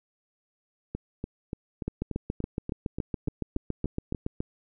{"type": "two click trains", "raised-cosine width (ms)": 3, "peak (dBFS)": [-16, -19], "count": [19, 12], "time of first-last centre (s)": [[1.88, 4.405], [0.95, 4.148]], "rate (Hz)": [7.13, 3.44], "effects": []}